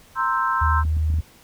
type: chord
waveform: sine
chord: C dominant seventh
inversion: third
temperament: equal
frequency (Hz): 932.3 / 1046.5 / 1318.5 / 1568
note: Bb5 / C6 / E6 / G6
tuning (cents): 0 / 0 / 0 / 0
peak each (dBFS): -27 / -22 / -24 / -27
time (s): 0.15-0.84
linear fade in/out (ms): 50
type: tone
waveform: sine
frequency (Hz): 78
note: D#2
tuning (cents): +5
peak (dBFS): -18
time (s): 0.61-1.21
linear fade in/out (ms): 10
type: clicks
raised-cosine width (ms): 5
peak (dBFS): -22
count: 5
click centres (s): 0.851 / 0.969 / 1.102 / 1.14 / 1.187
effects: pink hiss -51 dBFS RMS until 1.43 s